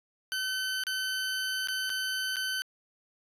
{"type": "tone with dropouts", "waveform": "20% pulse", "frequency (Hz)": 1525, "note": "G6", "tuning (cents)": -48, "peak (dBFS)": -25, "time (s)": [0.32, 2.62], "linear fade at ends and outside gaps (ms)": 0, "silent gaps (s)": [[0.837, 0.868], [1.673, 1.685], [1.895, 1.901], [2.359, 2.367]], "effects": ["resampled to 32000 Hz"]}